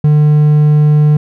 triangle tone, 150 Hz, D3, 37 cents sharp, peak -3 dBFS, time 0.04-1.17 s, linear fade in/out 5 ms, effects none

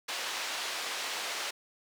white band-pass noise, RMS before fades -36 dBFS, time 0.08-1.51 s, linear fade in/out 10 ms, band 500 to 4600 Hz, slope 12 dB/octave, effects none

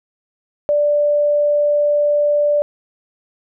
sine tone, 587.3 Hz, D5, in tune, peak -12 dBFS, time 0.69-2.62 s, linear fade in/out 0 ms, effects none

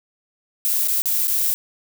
violet noise with dropouts, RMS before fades -20 dBFS, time 0.65-1.54 s, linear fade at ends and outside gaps 0 ms, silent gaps 0.875-0.883 / 1.02-1.057 / 1.272-1.28 s, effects none

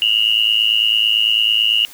sine tone with amplitude modulation, 2865 Hz, F7, 44 cents sharp, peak -8 dBFS, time 0.02-1.85 s, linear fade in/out 0 ms, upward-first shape sine, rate 109 Hz, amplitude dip 95%, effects white hiss -40 dBFS RMS until 1.93 s

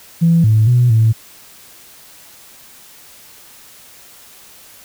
sine tone with pitch steps, 167.2 / 109.1 / 122.5 / 111.6 Hz, E3 / A2 / B2 / A2, +25 / -14 / -14 / +25 cents, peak -7 dBFS, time 0.21-1.13 s, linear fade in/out 20 ms, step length 230 ms, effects tanh soft clip ceiling -3 dBFS + white hiss -42 dBFS RMS until 4.84 s

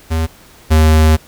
square tone pair in turn, 80.6 / 78.44 Hz, E2 / D#2, -38 / +15 cents, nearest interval unison, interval 47 cents, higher first, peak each -14 / -7 dBFS, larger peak second, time 0.1-0.27 / 0.7-1.17 s, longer second, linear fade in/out 20 ms, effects pink hiss -43 dBFS RMS until 1.27 s

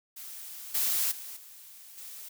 blue noise with level steps, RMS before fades -43 / -28 / -42 / -50 / -44 dBFS, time 0.16-2.29 s, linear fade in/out 10 ms, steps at 0.74 / 1.11 / 1.36 / 1.97 s, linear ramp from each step 10 ms, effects none

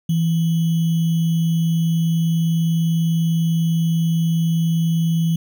sine tone with sample-and-hold, 164.81 Hz, E3, in tune, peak -15 dBFS, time 0.09-5.36 s, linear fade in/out 5 ms, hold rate 3150 Hz, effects none

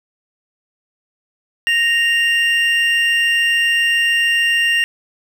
triangle tone pair together, 1860 / 2787 Hz, A#6 / F7, -4 / -4 cents, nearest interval perfect fifth, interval 700 cents, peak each -14 dBFS, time 1.67-4.84 s, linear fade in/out 0 ms, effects none

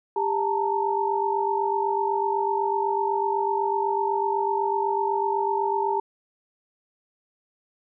sine tone cluster, 398 / 874 / 922 Hz, G4 / A5 / A#5, +26 / -12 / -19 cents, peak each -26 dBFS, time 0.16-6 s, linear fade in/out 5 ms, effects none

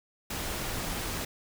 pink noise, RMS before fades -34 dBFS, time 0.3-1.25 s, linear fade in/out 5 ms, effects none

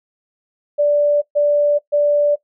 sine tone bursts, 585 Hz, D5, 7 cents flat, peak -11 dBFS, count 3, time 0.78-2.36 s, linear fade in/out 20 ms, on 440 ms, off 130 ms, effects noise-tail reverb RT60 0.1 s tail -18 dB re dry

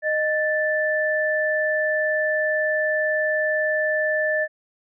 sine tone pair together, 618 / 1760 Hz, D#5 / A6, -12 / 0 cents, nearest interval octave + tritone, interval 1812 cents, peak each -22 dBFS, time 0.02-4.48 s, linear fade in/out 50 ms, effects none

